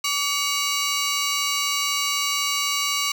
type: ring-modulated tone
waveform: 15% pulse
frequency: 1696 Hz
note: G#6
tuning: 36 cents sharp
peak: -12 dBFS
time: 0.04-3.12 s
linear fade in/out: 5 ms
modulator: 542 Hz
effects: none